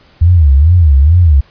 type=tone with vibrato; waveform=sine; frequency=77.78 Hz; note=D#2; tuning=in tune; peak=-3 dBFS; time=0.21-1.41 s; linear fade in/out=10 ms; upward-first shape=sine; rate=2.3 Hz; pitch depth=250 cents each way; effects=pink hiss -46 dBFS RMS until 1.5 s + resampled to 11025 Hz